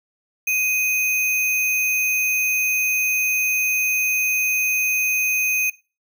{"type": "tone with sample-and-hold", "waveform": "sine", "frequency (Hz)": 2500, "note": "D#7", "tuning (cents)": 8, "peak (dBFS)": -18, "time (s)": [0.47, 5.7], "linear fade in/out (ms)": 5, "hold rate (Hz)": 8820, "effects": ["noise-tail reverb RT60 0.3 s tail -18 dB re dry"]}